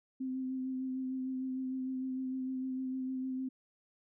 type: tone with vibrato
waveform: sine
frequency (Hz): 260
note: C4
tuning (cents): -11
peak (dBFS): -34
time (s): 0.2-3.49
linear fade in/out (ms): 10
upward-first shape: sine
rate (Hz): 6.6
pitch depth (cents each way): 18
effects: none